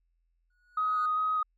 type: tone with exponential growth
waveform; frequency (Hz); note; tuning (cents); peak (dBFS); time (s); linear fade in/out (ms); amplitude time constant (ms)
triangle; 1460; F#6; -24; -34; 0.5-1.06; 5; 120
type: tone with vibrato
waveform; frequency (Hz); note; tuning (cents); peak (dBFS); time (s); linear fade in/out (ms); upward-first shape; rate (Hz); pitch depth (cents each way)
sine; 1254; D#6; +13; -25; 0.77-1.43; 5; square; 2.5; 10
effects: tanh soft clip ceiling -19 dBFS + added 42 Hz sine -70 dBFS peak until 1.57 s